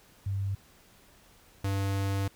sine / square tone pair in turn, 98.2 / 98.2 Hz, G2 / G2, +4 / +4 cents, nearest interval unison, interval 0 cents, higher neither, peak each -28 dBFS, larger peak neither, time 0.26-0.55 / 1.64-2.28 s, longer second, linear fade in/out 5 ms, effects pink hiss -59 dBFS RMS until 2.35 s

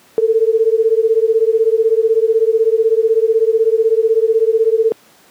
sine beating tone pair, 440 / 456 Hz, A4 / A#4, 0 / -38 cents, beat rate 16 Hz, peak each -13 dBFS, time 0.18-4.92 s, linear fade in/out 0 ms, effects pink hiss -48 dBFS RMS until 5.3 s + high-pass 200 Hz 12 dB/octave

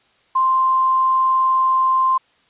sine tone with quantisation, 1046.5 Hz, C6, in tune, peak -13 dBFS, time 0.35-2.18 s, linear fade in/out 10 ms, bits 7, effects white hiss -58 dBFS RMS until 2.49 s + resampled to 8000 Hz

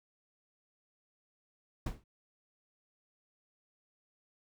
brown noise with exponential decay, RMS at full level -31 dBFS, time 1.86-2.04 s, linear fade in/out 5 ms, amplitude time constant 38 ms, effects none

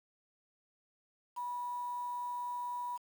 sine tone with quantisation, 976 Hz, B5, 21 cents flat, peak -36 dBFS, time 1.36-2.98 s, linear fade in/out 20 ms, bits 9, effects none

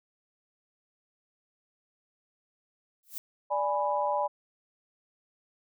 violet noise with exponential growth, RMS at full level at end -33 dBFS, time 3.03-3.18 s, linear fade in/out 0 ms, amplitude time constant 31 ms
sine chord, G# diminished, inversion second, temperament equal, 587.3 / 830.6 / 987.8 Hz, D5 / G#5 / B5, 0 / 0 / 0 cents, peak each -30 dBFS, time 3.5-4.28 s, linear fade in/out 20 ms
effects none

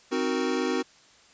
square chord, C half-diminished seventh, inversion none, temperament equal, 261.6 / 311.1 / 370 / 466.2 Hz, C4 / Eb4 / Gb4 / Bb4, 0 / 0 / 0 / 0 cents, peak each -30 / -33 / -30 / -32 dBFS, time 0.11-0.83 s, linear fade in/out 20 ms, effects white hiss -56 dBFS RMS until 1.33 s + resampled to 16000 Hz

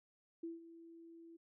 sine tone with ADSR envelope, 332.6 Hz, E4, 16 cents sharp, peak -40 dBFS, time 0.43-1.37 s, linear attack 7 ms, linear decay 160 ms, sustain -14 dB, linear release 12 ms, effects none

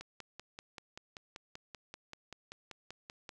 click train, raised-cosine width 0.2 ms, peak -28 dBFS, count 18, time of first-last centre 0.01-3.292 s, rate 5.18 Hz, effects none

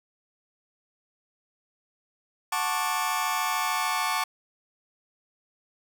sawtooth chord, D major seventh, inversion first, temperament just, 734.2 / 881 / 1101.2 / 1174.7 Hz, F#5 / A5 / C#6 / D6, -14 / +2 / -12 / 0 cents, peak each -29 / -26 / -26 / -27 dBFS, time 2.52-4.24 s, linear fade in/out 5 ms, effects none

